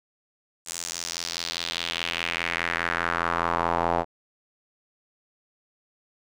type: tone with band-pass filter sweep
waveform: square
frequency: 42.44 Hz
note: F1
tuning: 49 cents flat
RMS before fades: -28 dBFS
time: 0.65-4.05 s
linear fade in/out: 50 ms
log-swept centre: 7800 to 750 Hz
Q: 2.3
effects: none